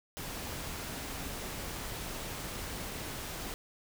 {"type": "tone in noise", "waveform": "sine", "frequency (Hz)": 272.7, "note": "C#4", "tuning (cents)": -28, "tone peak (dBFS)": -49, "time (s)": [0.9, 1.36], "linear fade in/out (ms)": 0, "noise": "pink", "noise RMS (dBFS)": -40, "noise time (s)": [0.17, 3.54], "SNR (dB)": -12, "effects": []}